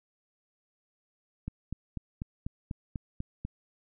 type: click train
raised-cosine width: 5 ms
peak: -22 dBFS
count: 9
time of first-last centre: 1.48-3.45 s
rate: 4.06 Hz
effects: none